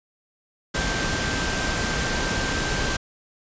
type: tone in noise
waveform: sine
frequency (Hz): 1568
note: G6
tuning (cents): 0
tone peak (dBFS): -30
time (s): 0.74-2.97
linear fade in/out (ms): 10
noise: pink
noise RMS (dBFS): -25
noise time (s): 0.74-2.97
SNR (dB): -8
effects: resampled to 16000 Hz